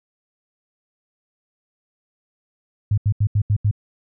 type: tone bursts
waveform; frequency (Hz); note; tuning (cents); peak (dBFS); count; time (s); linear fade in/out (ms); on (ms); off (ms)
sine; 103.83; G#2; 0; -14; 6; 2.91-3.712; 5; 67; 80
effects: none